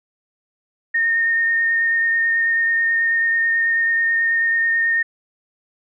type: tone with vibrato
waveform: sine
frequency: 1835 Hz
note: A#6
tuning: 28 cents flat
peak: -15 dBFS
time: 0.94-5.03 s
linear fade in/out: 10 ms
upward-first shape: sine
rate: 9.2 Hz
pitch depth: 12 cents each way
effects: none

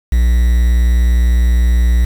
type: tone with quantisation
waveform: triangle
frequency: 59.7 Hz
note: A#1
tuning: 42 cents sharp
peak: -6 dBFS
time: 0.12-2.05 s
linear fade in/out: 5 ms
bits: 5
effects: none

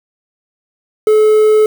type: tone with quantisation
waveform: triangle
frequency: 430.5 Hz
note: A4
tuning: 38 cents flat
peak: -4 dBFS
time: 1.07-1.66 s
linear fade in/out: 2 ms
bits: 5
effects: none

